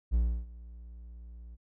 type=tone with ADSR envelope; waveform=triangle; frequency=58.27 Hz; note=A#1; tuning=in tune; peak=-20 dBFS; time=0.11-1.57 s; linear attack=35 ms; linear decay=310 ms; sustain=-22 dB; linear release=32 ms; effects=none